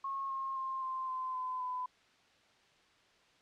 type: tone with pitch steps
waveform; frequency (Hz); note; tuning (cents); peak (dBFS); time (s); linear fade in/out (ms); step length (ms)
sine; 1088 / 1073.6 / 1059.5 / 1045.5 / 1031.7 / 1018.1 / 1004.6; C#6 / C6 / C6 / C6 / C6 / C6 / B5; -33 / +44 / +21 / -2 / -25 / -48 / +29; -35; 0.04-1.86; 5; 260
effects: white hiss -66 dBFS RMS until 3.41 s + low-pass 4000 Hz 12 dB/octave